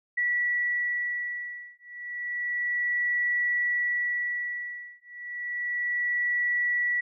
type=beating tone pair; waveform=sine; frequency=1946 / 1946.31 Hz; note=B6 / B6; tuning=-26 / -26 cents; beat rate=0.31 Hz; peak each=-29 dBFS; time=0.17-7.01 s; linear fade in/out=10 ms; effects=none